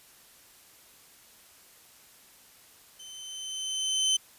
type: tone with level ramp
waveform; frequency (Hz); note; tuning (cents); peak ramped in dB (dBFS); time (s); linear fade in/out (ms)
25% pulse; 3068; G7; -38; -41 to -18; 2.99-4.17; 10
effects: white hiss -56 dBFS RMS until 4.38 s + resampled to 32000 Hz